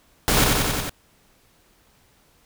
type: noise with echo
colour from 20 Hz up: pink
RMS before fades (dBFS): -19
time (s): 0.28-0.44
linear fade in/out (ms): 0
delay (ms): 91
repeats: 5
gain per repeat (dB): -2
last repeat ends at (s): 0.895
effects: pink hiss -59 dBFS RMS until 2.45 s